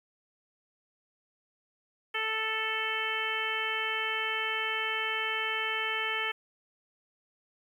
harmonic tone, 440 Hz, A4, in tune, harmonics 1 / 2 / 3 / 4 / 5 / 6 / 7, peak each -40 / -40 / -37 / -35 / -35 / -37 / -36 dBFS, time 2.14-6.32 s, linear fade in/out 10 ms, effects 10-bit

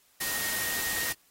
sine tone in noise, 1864.7 Hz, A#6, in tune, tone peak -34 dBFS, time 0.2-1.13 s, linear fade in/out 10 ms, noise white, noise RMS -32 dBFS, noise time 0.2-1.13 s, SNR -5 dB, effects white hiss -64 dBFS RMS until 1.3 s + AAC 48 kbps

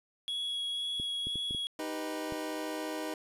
triangle tone with vibrato, 3341 Hz, G#7, 10 cents sharp, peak -31 dBFS, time 0.28-1.67 s, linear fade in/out 0 ms, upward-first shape sine, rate 2 Hz, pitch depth 8 cents each way
clicks, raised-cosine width 3 ms, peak -29 dBFS, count 6, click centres 0.999 / 1.27 / 1.357 / 1.509 / 1.548 / 2.323 s
25% pulse chord, Eb augmented, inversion none, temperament equal, 311.1 / 392 / 493.9 Hz, Eb4 / G4 / B4, 0 / 0 / 0 cents, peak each -33 / -39 / -37 dBFS, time 1.79-3.14 s, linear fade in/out 2 ms
effects resampled to 32000 Hz + 10-bit

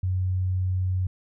sine tone, 92.5 Hz, F#2, in tune, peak -22 dBFS, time 0.03-1.07 s, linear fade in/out 5 ms, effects none

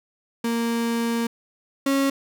35% pulse tone pair in turn, 232.3 / 274.2 Hz, A#3 / C#4, -6 / -19 cents, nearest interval minor third, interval 287 cents, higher second, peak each -20 / -17 dBFS, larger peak second, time 0.44-1.27 / 1.86-2.1 s, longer first, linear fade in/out 5 ms, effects none

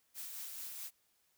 blue noise with tremolo, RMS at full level -44 dBFS, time 0.14-0.91 s, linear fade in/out 50 ms, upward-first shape sine, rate 4.6 Hz, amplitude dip 30%, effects white hiss -75 dBFS RMS until 1.37 s

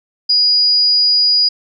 sine tone, 4900 Hz, D#8, 27 cents flat, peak -9 dBFS, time 0.29-1.49 s, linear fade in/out 10 ms, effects none

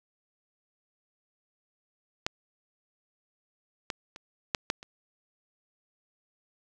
clicks, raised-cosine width 0.2 ms, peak -10 / -14 / -26 / -8 / -9 / -27 dBFS, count 6, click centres 2.265 / 3.902 / 4.161 / 4.548 / 4.701 / 4.829 s, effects none

